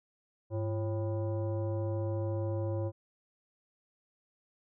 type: tone with frequency modulation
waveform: sine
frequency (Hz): 102.4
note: G#2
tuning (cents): -24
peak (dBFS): -30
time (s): 0.5-2.92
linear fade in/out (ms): 50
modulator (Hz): 443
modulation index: 0.89
effects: none